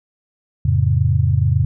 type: chord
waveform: sine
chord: F augmented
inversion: none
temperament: just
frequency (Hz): 87.31 / 109.13 / 136.42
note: F2 / A2 / C#3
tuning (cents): 0 / -14 / -27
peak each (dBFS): -17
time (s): 0.65-1.65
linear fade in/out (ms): 5
effects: none